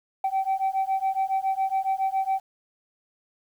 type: beating tone pair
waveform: sine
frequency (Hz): 767 / 774.2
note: G5 / G5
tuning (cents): -38 / -22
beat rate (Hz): 7.2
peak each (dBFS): -24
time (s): 0.24-2.4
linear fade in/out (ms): 5
effects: tanh soft clip ceiling -19 dBFS + 9-bit